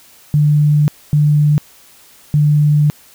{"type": "tone bursts at uneven times", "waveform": "sine", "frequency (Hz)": 148.6, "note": "D3", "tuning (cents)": 21, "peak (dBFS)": -8, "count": 3, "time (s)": [[0.34, 0.88], [1.13, 1.58], [2.34, 2.9]], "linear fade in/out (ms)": 0, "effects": ["white hiss -45 dBFS RMS until 3.14 s"]}